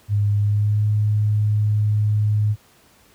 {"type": "tone with pitch glide", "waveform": "sine", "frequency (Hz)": [102.8, 105.51], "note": ["G#2", "G#2"], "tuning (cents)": [-17, 28], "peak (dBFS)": -15, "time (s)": [0.08, 2.56], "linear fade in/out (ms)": 50, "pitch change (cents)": 45, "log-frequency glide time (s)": [0.38, 0.84], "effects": ["pink hiss -54 dBFS RMS until 3.14 s", "high-pass 60 Hz 12 dB/octave"]}